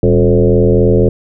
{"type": "tone with frequency modulation", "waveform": "sine", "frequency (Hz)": 275.4, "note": "C#4", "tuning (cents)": -11, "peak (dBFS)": -6, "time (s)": [0.03, 1.09], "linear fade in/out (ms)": 2, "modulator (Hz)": 83.8, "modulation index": 2.9, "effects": []}